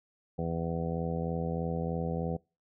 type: harmonic tone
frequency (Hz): 83.2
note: E2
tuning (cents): +17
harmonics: 1 / 2 / 3 / 4 / 5 / 6 / 7 / 8 / 9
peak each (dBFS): -39 / -33 / -41 / -46 / -40 / -37 / -48 / -45 / -42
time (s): 0.38-2.37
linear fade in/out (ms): 10
effects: noise-tail reverb RT60 0.3 s tail -25 dB re dry